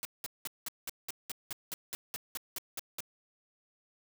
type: noise bursts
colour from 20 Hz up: white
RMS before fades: -38 dBFS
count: 15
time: 0.03-3.005 s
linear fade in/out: 0 ms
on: 21 ms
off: 190 ms
effects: none